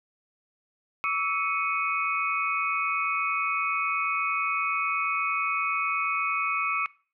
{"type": "tone cluster", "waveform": "sine", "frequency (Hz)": [1137, 1306, 2213, 2503], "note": ["C#6", "E6", "C#7", "D#7"], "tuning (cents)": [44, -17, -3, 10], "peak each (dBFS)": -30, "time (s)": [1.04, 6.86], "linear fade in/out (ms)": 0, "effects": ["noise-tail reverb RT60 0.4 s tail -21 dB re dry"]}